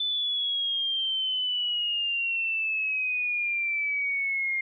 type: exponential sweep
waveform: sine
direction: down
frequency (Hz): 3520 to 2120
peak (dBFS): -25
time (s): 0-4.61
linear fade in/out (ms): 5
effects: none